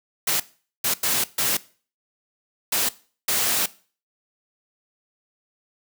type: noise bursts at uneven times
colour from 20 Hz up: white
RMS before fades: -22 dBFS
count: 6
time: 0.27-0.4 / 0.84-0.94 / 1.03-1.24 / 1.38-1.57 / 2.72-2.89 / 3.28-3.66 s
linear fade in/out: 5 ms
effects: noise-tail reverb RT60 0.4 s tail -19 dB re dry + high-pass 100 Hz 12 dB/octave